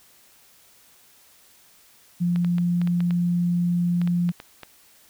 sine tone, 174.61 Hz, F3, in tune, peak -19 dBFS, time 2.2-4.32 s, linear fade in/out 20 ms
clicks, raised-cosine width 0.3 ms, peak -21 dBFS, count 12, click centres 2.36 / 2.447 / 2.583 / 2.816 / 2.874 / 3.005 / 3.108 / 4.016 / 4.075 / 4.291 / 4.401 / 4.633 s
effects white hiss -55 dBFS RMS until 5.09 s

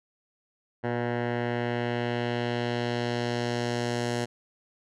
10% pulse tone with low-pass filter sweep, 120 Hz, B2, 49 cents flat, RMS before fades -29 dBFS, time 0.83-4.26 s, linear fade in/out 20 ms, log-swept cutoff 1600 to 7700 Hz, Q 1.2, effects none

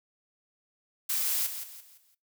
blue noise with echo, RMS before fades -29 dBFS, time 1.09-1.47 s, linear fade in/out 10 ms, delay 170 ms, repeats 4, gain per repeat -9 dB, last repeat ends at 2.15 s, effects noise-tail reverb RT60 0.2 s tail -19 dB re dry

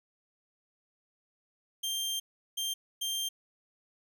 sawtooth tone bursts at uneven times, 3174 Hz, G7, 21 cents sharp, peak -28 dBFS, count 3, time 1.83-2.2 / 2.57-2.74 / 3.01-3.29 s, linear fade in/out 10 ms, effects none

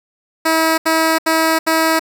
10% pulse tone bursts, 322.2 Hz, E4, 39 cents flat, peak -4 dBFS, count 4, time 0.45-1.995 s, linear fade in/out 10 ms, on 330 ms, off 75 ms, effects none

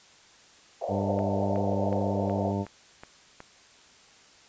white band-pass noise, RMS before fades -32 dBFS, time 0.81-2.52 s, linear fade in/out 5 ms, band 500 to 690 Hz, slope 48 dB/octave
harmonic tone, 99.4 Hz, G2, 25 cents sharp, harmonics 1 / 2 / 3 / 4 / 5 / 6 / 7 / 9, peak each -31 / -30 / -35 / -36 / -40 / -38 / -40 / -38 dBFS, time 0.88-2.66 s, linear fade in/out 50 ms
click train, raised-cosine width 0.5 ms, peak -27 dBFS, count 7, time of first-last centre 1.19-3.404 s, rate 2.71 Hz
effects white hiss -55 dBFS RMS until 4.48 s + resampled to 16000 Hz

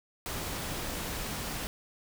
pink noise, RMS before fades -36 dBFS, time 0.26-1.67 s, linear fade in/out 0 ms, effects none

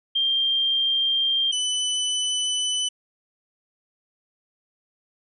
sine / sawtooth tone pair in turn, 3183 / 2998 Hz, G7 / F#7, +26 / +22 cents, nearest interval minor second, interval 104 cents, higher first, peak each -19 dBFS, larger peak neither, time 0.15-1.52 / 1.52-2.89 s, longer neither, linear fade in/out 10 ms, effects resampled to 24000 Hz

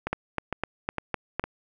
two click trains, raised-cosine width 0.5 ms, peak -13 / -11 dBFS, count 4 / 6, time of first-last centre 0.07-1.44 / 0.13-1.396 s, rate 2.19 / 3.95 Hz, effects none

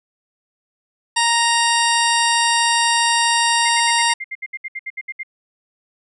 harmonic tone, 932.3 Hz, A#5, in tune, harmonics 1 / 2 / 3 / 4 / 5 / 6 / 8 / 9 / 10, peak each -18 / -21 / -23 / -24 / -25 / -26 / -27 / -28 / -28 dBFS, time 1.16-4.14 s, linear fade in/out 10 ms
sine tone bursts, 2100 Hz, C7, 6 cents sharp, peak -24 dBFS, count 15, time 3.65-5.233 s, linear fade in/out 10 ms, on 43 ms, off 67 ms
effects none

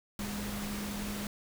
sine tone in noise, 205 Hz, G#3, 22 cents flat, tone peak -37 dBFS, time 0.19-1.27 s, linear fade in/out 2 ms, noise pink, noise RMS -40 dBFS, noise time 0.19-1.27 s, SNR 0 dB, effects none

